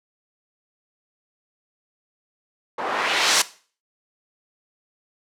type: noise with low-pass filter sweep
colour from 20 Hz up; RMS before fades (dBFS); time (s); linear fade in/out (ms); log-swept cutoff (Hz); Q
white; -21; 2.78-3.42; 5; 770 to 7500; 1
effects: noise-tail reverb RT60 0.4 s tail -17 dB re dry + high-pass 400 Hz 12 dB/octave